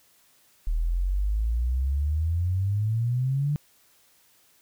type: exponential sweep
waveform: sine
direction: up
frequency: 38.14 to 150 Hz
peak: -22 dBFS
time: 0.67-3.56 s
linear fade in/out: 0 ms
effects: white hiss -61 dBFS RMS until 4.61 s